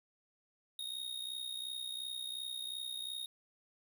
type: tone with amplitude modulation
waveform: square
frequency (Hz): 3729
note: A#7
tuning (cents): 0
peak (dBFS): -37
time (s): 0.79-3.26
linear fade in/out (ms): 2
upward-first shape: sine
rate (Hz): 62.8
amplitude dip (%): 70
effects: 11-bit